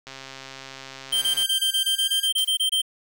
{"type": "click train", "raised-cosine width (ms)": 0.2, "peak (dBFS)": -21, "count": 183, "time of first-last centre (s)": [0.07, 1.428], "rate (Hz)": 134}
{"type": "tone bursts", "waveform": "square", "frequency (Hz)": 3137, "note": "G7", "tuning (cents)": 1, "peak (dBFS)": -20, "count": 14, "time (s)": [1.12, 2.818], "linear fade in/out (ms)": 10, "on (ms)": 99, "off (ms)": 24}
{"type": "tone with pitch glide", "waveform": "5% pulse", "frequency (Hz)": [1584, 1611.7], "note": ["G6", "G6"], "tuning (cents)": [18, 48], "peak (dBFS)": -23, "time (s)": [1.14, 2.3], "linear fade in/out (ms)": 50, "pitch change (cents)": 30, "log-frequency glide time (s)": [1.85, 2.16]}
{"type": "noise with exponential decay", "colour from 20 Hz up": "blue", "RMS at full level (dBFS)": -31, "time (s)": [2.38, 2.61], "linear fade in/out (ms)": 1, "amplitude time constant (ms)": 49}
{"effects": []}